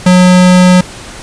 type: tone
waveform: square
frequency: 181.7 Hz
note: F#3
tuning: 31 cents flat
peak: -3 dBFS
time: 0.06-0.81 s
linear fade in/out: 5 ms
effects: pink hiss -28 dBFS RMS until 1.22 s + resampled to 22050 Hz